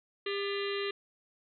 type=harmonic tone with a mistuned harmonic; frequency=400.4 Hz; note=G4; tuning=37 cents sharp; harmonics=1 / 3 / 4 / 5 / 6 / 7 / 8 / 9 / 10; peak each=-33 / -42 / -45 / -42 / -46 / -42 / -45 / -48 / -44 dBFS; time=0.26-0.91 s; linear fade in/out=5 ms; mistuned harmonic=4; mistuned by=+140 cents; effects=none